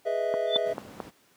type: chord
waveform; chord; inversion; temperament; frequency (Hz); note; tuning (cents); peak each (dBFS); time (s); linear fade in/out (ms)
triangle; E major seventh; first; equal; 415.3 / 493.9 / 622.3 / 659.3; G#4 / B4 / D#5 / E5; 0 / 0 / 0 / 0; -31 / -31 / -30 / -26; 0.05-0.74; 20
type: click train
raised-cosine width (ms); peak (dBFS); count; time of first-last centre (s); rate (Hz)
1; -17; 4; 0.34-1.002; 4.53
type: tone with exponential growth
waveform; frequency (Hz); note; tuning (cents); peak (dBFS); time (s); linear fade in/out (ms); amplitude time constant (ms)
sine; 3520; A7; 0; -17; 0.46-0.57; 5; 22
type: noise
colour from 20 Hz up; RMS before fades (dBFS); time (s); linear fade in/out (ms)
brown; -37; 0.65-1.11; 20
effects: pink hiss -62 dBFS RMS until 1.36 s + high-pass 200 Hz 12 dB/octave